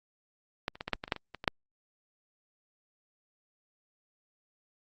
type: clicks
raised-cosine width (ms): 0.3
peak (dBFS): -14 / -30 / -20 / -18 / -11 / -20 / -26 / -11 / -24 / -25 / -22 / -7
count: 12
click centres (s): 0.681 / 0.755 / 0.809 / 0.88 / 0.933 / 1.039 / 1.079 / 1.122 / 1.163 / 1.347 / 1.441 / 1.478
effects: Opus 48 kbps